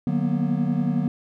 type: tone cluster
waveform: triangle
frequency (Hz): 151.1 / 184.6 / 234.1 / 245.1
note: D3 / F#3 / A#3 / B3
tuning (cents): +50 / -4 / +8 / -13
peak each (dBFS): -24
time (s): 0.07-1.08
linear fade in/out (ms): 2
effects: none